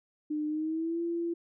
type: tone with pitch glide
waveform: sine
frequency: 302.3 to 339.3 Hz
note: D#4 to F4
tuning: -50 to -50 cents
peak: -29 dBFS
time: 0.3-1.34 s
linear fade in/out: 10 ms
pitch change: +200 cents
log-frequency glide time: 0.47-1.01 s
effects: none